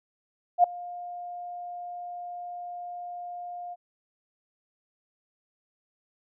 sine tone with ADSR envelope, 707 Hz, F5, 21 cents sharp, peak -12 dBFS, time 0.58-3.76 s, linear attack 58 ms, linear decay 5 ms, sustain -23 dB, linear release 34 ms, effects none

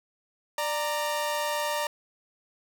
sawtooth tone pair together, 592 / 927.9 Hz, D5 / A#5, +14 / -8 cents, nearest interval minor sixth, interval 778 cents, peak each -26 dBFS, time 0.58-1.87 s, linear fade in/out 2 ms, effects none

